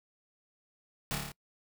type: noise with echo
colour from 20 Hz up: pink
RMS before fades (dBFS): -34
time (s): 1.11-1.15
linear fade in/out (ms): 0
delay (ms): 28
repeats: 6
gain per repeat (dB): -2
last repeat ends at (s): 1.318
effects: noise-tail reverb RT60 0.1 s tail -24 dB re dry